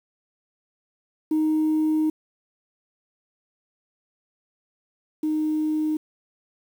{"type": "tone pair in turn", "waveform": "sine", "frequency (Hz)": [311.1, 308.8], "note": ["D#4", "D#4"], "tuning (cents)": [0, -13], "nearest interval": "unison", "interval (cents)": 13, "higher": "first", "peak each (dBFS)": [-17, -20], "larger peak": "first", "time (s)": [[1.31, 2.1], [5.23, 5.97]], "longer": "first", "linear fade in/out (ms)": 5, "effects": ["tanh soft clip ceiling -16 dBFS", "8-bit"]}